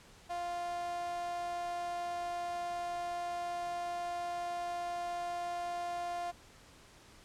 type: tone with high-pass filter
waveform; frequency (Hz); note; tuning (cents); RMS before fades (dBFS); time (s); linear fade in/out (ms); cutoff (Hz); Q
sawtooth; 349.2; F4; 0; -38; 0.29-6.32; 20; 700; 4.5
effects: pink hiss -58 dBFS RMS until 7.24 s + low-pass 9000 Hz 12 dB/octave